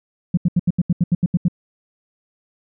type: tone bursts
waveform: sine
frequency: 174.61 Hz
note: F3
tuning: in tune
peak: -11 dBFS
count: 11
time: 0.34-1.483 s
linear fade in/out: 5 ms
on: 33 ms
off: 78 ms
effects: tanh soft clip ceiling -7 dBFS

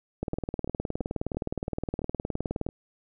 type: two click trains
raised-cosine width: 2 ms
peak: -16 / -23 dBFS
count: 48 / 8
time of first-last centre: 0.23-2.665 / 0.34-2.689 s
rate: 19.3 / 2.98 Hz
effects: none

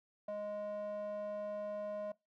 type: tone with band-pass filter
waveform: square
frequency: 207.7 Hz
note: G#3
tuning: in tune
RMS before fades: -41 dBFS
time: 0.28-2.12 s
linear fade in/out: 5 ms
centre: 690 Hz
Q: 8.9
effects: noise-tail reverb RT60 0.2 s tail -21 dB re dry

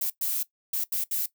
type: noise bursts at uneven times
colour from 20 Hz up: violet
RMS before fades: -28 dBFS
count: 5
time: 0.01-0.1 / 0.21-0.43 / 0.73-0.84 / 0.92-1.04 / 1.11-1.26 s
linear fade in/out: 5 ms
effects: noise-tail reverb RT60 0.1 s tail -17 dB re dry

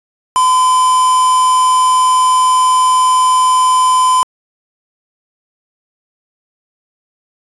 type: tone with quantisation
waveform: triangle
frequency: 1019 Hz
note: C6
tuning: 46 cents flat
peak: -6 dBFS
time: 0.36-4.23 s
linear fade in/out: 0 ms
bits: 3
effects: resampled to 24000 Hz

